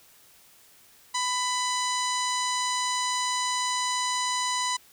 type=harmonic tone with a mistuned harmonic; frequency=997 Hz; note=B5; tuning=16 cents sharp; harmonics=1 / 2 / 3 / 4 / 5 / 6 / 7 / 8 / 9; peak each=-28 / -34 / -37 / -33 / -38 / -37 / -35 / -40 / -41 dBFS; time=1.14-4.77 s; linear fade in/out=10 ms; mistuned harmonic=8; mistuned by=+40 cents; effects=white hiss -56 dBFS RMS until 4.92 s